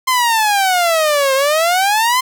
sawtooth exponential two-way sweep, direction down then up, 1046.5 to 527 to 1046.5 Hz, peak -8 dBFS, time 0.07-2.21 s, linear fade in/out 10 ms, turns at 1.34 s, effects none

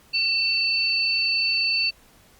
sine tone pair together, 2686 / 4517 Hz, E7 / C#8, +32 / +32 cents, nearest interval major sixth, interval 900 cents, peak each -23 / -22 dBFS, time 0.13-1.91 s, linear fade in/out 20 ms, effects pink hiss -55 dBFS RMS until 2.39 s + Opus 48 kbps

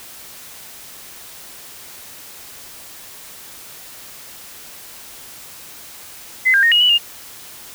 sine tone with pitch steps, 2041 / 1600 / 1853 / 2883 / 2954 / 2828 Hz, C7 / G6 / A#6 / F#7 / F#7 / F7, -44 / +35 / -11 / -46 / -3 / +21 cents, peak -10 dBFS, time 6.45-6.984 s, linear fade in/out 20 ms, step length 89 ms, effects white hiss -38 dBFS RMS until 7.74 s

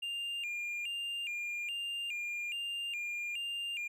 triangle tone with vibrato, 2596 Hz, E7, 27 cents flat, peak -34 dBFS, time 0.02-3.88 s, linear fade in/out 10 ms, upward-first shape square, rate 1.2 Hz, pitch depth 130 cents each way, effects none

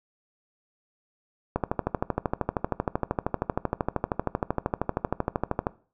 click train, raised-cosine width 1 ms, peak -10 dBFS, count 54, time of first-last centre 1.56-5.669 s, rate 12.9 Hz, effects noise-tail reverb RT60 0.4 s tail -19 dB re dry

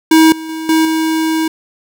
square tone with level steps, 319.6 Hz, D#4, 47 cents sharp, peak -5 / -24 / -21 / -9 / -13 dBFS, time 0.11-1.48 s, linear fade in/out 5 ms, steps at 0.32 / 0.49 / 0.69 / 0.85 s, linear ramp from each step 2 ms, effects none

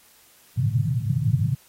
pink band-pass noise, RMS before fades -22 dBFS, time 0.56-1.55 s, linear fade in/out 20 ms, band 110 to 150 Hz, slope 48 dB/octave, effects white hiss -55 dBFS RMS until 1.68 s + AAC 48 kbps

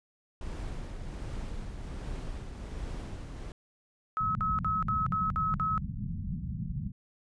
brown noise with tremolo, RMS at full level -36 dBFS, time 0.41-3.52 s, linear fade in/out 2 ms, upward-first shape triangle, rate 1.3 Hz, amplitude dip 45%
sine tone bursts, 1286 Hz, E6, 43 cents flat, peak -27 dBFS, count 7, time 4.17-5.778 s, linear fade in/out 0 ms, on 180 ms, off 58 ms
white low-pass noise, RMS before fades -35 dBFS, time 4.2-6.92 s, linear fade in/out 10 ms, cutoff 200 Hz, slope 48 dB/octave
effects resampled to 22050 Hz

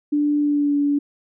sine tone with pitch glide, 293.7 to 287.3 Hz, D4 to D4, 0 to -38 cents, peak -16 dBFS, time 0.12-0.99 s, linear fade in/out 10 ms, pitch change -38 cents, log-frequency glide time 0.39-0.76 s, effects none

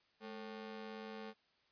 sawtooth ring-modulated tone, 329.6 Hz, E4, in tune, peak -39 dBFS, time 0.2-1.34 s, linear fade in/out 50 ms, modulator 116 Hz, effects white hiss -74 dBFS RMS until 1.71 s + resampled to 11025 Hz

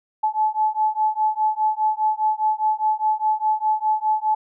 sine beating tone pair, 860 / 864.9 Hz, A5 / A5, -40 / -30 cents, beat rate 4.9 Hz, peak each -21 dBFS, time 0.23-4.35 s, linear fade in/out 10 ms, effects none

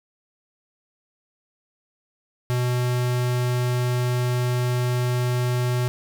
square tone, 123.8 Hz, B2, 5 cents sharp, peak -21 dBFS, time 2.5-5.88 s, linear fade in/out 0 ms, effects none

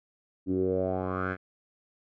10% pulse tone with low-pass filter sweep, 93 Hz, F#2, 9 cents sharp, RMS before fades -29 dBFS, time 0.46-1.37 s, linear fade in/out 50 ms, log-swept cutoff 280 to 1800 Hz, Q 5, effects none

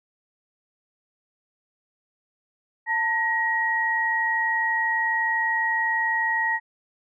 sine tone pair together, 893.1 / 1894 Hz, A5 / A#6, +26 / +27 cents, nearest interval octave + minor second, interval 1301 cents, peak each -26 / -22 dBFS, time 2.86-6.6 s, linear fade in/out 50 ms, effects none

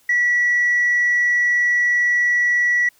sine tone, 1943 Hz, B6, 29 cents flat, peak -13 dBFS, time 0.09-2.89 s, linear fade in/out 5 ms, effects tanh soft clip ceiling -11 dBFS + white hiss -57 dBFS RMS until 2.99 s

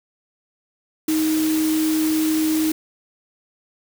sine tone in noise, 313.6 Hz, D#4, 14 cents sharp, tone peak -17 dBFS, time 1.08-2.72 s, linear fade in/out 5 ms, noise white, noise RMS -29 dBFS, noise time 1.08-2.72 s, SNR +9 dB, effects none

